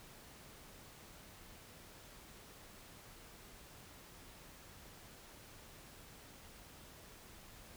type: silence
effects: pink hiss -57 dBFS RMS until 7.76 s